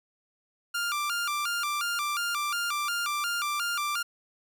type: tone with vibrato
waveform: sawtooth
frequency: 1286 Hz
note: E6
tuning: 43 cents flat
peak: -24 dBFS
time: 0.74-4.03 s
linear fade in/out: 10 ms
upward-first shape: square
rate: 2.8 Hz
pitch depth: 150 cents each way
effects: none